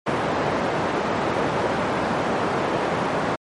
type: band-pass noise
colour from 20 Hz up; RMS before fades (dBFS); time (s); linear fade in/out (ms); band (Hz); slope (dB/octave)
white; -23; 0.06-3.36; 10; 130 to 910; 12
effects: MP3 48 kbps